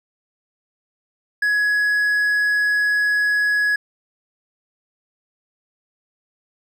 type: tone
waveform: triangle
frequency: 1678 Hz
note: G#6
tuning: 17 cents sharp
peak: -14 dBFS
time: 1.42-3.76 s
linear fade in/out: 5 ms
effects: none